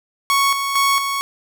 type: tone with tremolo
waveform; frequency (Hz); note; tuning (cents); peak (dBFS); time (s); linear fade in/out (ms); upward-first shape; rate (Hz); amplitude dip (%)
sawtooth; 1108.7; C#6; 0; -10; 0.3-1.21; 0; square; 2.2; 50
effects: none